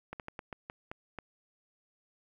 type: slowing click train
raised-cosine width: 0.5 ms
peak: -25 dBFS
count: 8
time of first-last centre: 0.13-1.187 s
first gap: 68 ms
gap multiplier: 1.26
effects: 10-bit